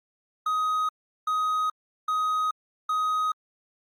triangle tone bursts, 1256 Hz, D#6, 16 cents sharp, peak -21 dBFS, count 4, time 0.46-3.32 s, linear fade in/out 5 ms, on 430 ms, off 380 ms, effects Opus 48 kbps

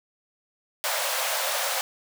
pink high-pass noise, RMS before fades -27 dBFS, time 0.84-1.81 s, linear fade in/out 0 ms, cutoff 510 Hz, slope 96 dB/octave, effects none

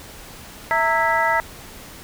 harmonic tone with a mistuned harmonic, 328.5 Hz, E4, 6 cents flat, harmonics 2 / 3 / 4 / 5 / 6, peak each -24 / -20 / -24 / -25 / -22 dBFS, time 0.71-1.4 s, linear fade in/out 0 ms, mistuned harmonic 3, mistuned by -120 cents, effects pink hiss -40 dBFS RMS until 2.03 s

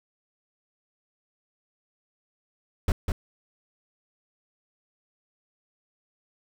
brown noise with echo, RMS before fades -21 dBFS, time 2.88-2.92 s, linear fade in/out 2 ms, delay 200 ms, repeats 1, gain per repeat -4 dB, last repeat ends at 3.12 s, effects none

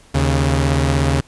sawtooth tone pair together, 76.86 / 137.3 Hz, D#2 / C#3, -21 / -16 cents, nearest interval minor seventh, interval 1005 cents, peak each -13 dBFS, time 0.14-1.21 s, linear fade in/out 10 ms, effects pink hiss -49 dBFS RMS until 1.27 s + resampled to 24000 Hz

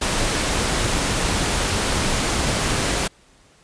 pink noise, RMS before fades -21 dBFS, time 0.01-3.08 s, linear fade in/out 10 ms, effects pink hiss -54 dBFS RMS until 3.63 s + resampled to 22050 Hz

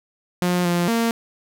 sawtooth tone with pitch steps, 178.2 / 174 / 230.4 Hz, F3 / F3 / A#3, +35 / -6 / -20 cents, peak -14 dBFS, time 0.42-1.11 s, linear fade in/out 0 ms, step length 230 ms, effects none

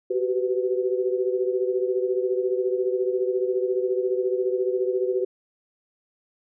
sine tone cluster, 374.3 / 388.7 / 499.9 Hz, F#4 / G4 / B4, +20 / -15 / +21 cents, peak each -24 / -27 / -27 dBFS, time 0.1-5.25 s, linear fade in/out 10 ms, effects none

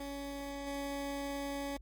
20% pulse tone with level steps, 280.5 Hz, C#4, 21 cents sharp, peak -35 / -32 dBFS, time 0-1.77 s, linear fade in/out 5 ms, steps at 0.66 s, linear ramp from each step 20 ms, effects added 50 Hz sine -50 dBFS peak until 1.81 s + Opus 24 kbps

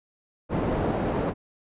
white low-pass noise, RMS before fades -26 dBFS, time 0.49-1.34 s, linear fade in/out 50 ms, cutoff 520 Hz, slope 12 dB/octave, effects resampled to 8000 Hz

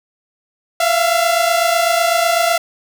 sawtooth tone pair together, 670.5 / 698.5 Hz, E5 / F5, +29 / 0 cents, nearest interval minor second, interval 71 cents, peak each -11 / -13 dBFS, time 0.8-2.58 s, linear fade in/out 5 ms, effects none

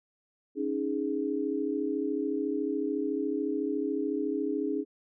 sine chord, C# suspended second, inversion none, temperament equal, 277.2 / 311.1 / 415.3 Hz, C#4 / D#4 / G#4, 0 / 0 / 0 cents, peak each -32 dBFS, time 0.55-4.85 s, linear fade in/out 50 ms, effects none

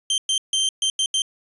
sawtooth tone bursts at uneven times, 3136 Hz, G7, in tune, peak -15 dBFS, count 6, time 0.1-0.18 / 0.29-0.38 / 0.53-0.69 / 0.82-0.9 / 0.99-1.06 / 1.14-1.22 s, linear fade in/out 2 ms, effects resampled to 24000 Hz

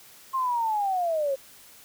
sine linear sweep, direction down, 1072 to 527 Hz, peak -23 dBFS, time 0.33-1.36 s, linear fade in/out 20 ms, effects white hiss -51 dBFS RMS until 1.84 s

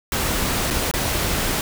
pink noise with dropouts, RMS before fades -22 dBFS, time 0.12-1.61 s, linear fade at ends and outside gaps 1 ms, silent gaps 0.703-0.708 / 0.913-0.938 s, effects none

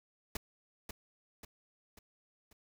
pink noise with echo, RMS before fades -37 dBFS, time 0.35-0.37 s, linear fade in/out 5 ms, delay 540 ms, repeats 4, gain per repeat -6 dB, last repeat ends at 2.53 s, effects none

